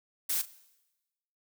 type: noise with echo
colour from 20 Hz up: blue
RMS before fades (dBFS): -30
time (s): 0.29-0.42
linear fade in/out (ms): 10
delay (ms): 38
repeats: 1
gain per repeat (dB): -15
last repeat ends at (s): 0.458
effects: noise-tail reverb RT60 1.0 s tail -18 dB re dry